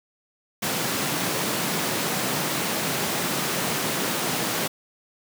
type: high-pass noise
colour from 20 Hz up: pink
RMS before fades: -26 dBFS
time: 0.62-4.68 s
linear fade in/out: 10 ms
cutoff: 140 Hz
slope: 24 dB/octave
effects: none